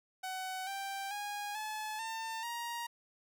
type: tone with pitch steps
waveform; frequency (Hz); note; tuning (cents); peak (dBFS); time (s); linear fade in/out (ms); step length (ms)
sawtooth; 750 / 785 / 821.7 / 860 / 900.2 / 942.2; F#5 / G5 / G#5 / A5 / A5 / A#5; +23 / +2 / -19 / -40 / +39 / +18; -34; 0.23-2.87; 10; 440
effects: none